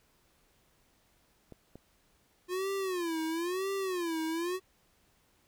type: clicks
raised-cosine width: 2 ms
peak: -34 dBFS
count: 2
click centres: 1.523 / 1.756 s
type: tone with vibrato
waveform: square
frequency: 354 Hz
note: F4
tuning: 23 cents sharp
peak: -32 dBFS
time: 2.48-4.6 s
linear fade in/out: 50 ms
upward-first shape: sine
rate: 1 Hz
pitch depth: 180 cents each way
effects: pink hiss -69 dBFS RMS until 5.47 s